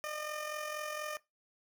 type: tone with amplitude modulation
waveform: 15% pulse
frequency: 606 Hz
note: D#5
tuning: 46 cents flat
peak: -29 dBFS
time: 0.04-1.17 s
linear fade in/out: 0 ms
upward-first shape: sine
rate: 44.2 Hz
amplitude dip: 50%
effects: noise-tail reverb RT60 0.2 s tail -19 dB re dry